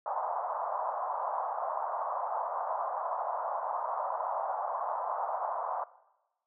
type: band-pass noise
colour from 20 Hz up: white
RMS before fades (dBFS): -34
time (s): 0.06-5.84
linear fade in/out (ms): 2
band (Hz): 610 to 1100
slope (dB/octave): 48
effects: noise-tail reverb RT60 1.0 s tail -19 dB re dry